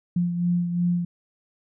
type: beating tone pair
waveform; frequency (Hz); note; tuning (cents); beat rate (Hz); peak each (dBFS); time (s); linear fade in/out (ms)
sine; 174.61 / 177.41; F3 / F3; 0 / +28; 2.8; -21 / -30; 0.16-1.05; 5
effects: none